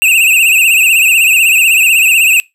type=tone with vibrato; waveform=square; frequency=2637 Hz; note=E7; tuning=in tune; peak=-6 dBFS; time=0.02-2.4 s; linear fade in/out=0 ms; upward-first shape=triangle; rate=16 Hz; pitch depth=120 cents each way; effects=noise-tail reverb RT60 0.2 s tail -23 dB re dry